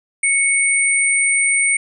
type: tone pair together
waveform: sine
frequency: 2217 / 8868 Hz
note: C#7 / C#9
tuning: 0 / 0 cents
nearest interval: 2 octaves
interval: 2400 cents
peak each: -15 / -17 dBFS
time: 0.23-1.77 s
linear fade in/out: 5 ms
effects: none